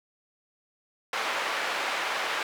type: band-pass noise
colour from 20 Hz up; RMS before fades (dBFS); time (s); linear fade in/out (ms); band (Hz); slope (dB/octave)
white; -30; 1.13-2.43; 2; 570 to 2100; 12
effects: none